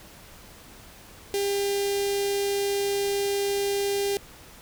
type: tone with notch filter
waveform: sawtooth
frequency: 400 Hz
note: G4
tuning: 35 cents sharp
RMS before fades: -26 dBFS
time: 1.34-4.17 s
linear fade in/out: 0 ms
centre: 1200 Hz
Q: 0.51
effects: pink hiss -48 dBFS RMS until 4.61 s